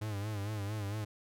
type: tone with vibrato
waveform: 45% pulse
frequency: 103.83 Hz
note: G#2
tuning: in tune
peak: -35 dBFS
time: 0.01-1.05 s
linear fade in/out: 10 ms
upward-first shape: sine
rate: 4.4 Hz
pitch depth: 83 cents each way
effects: none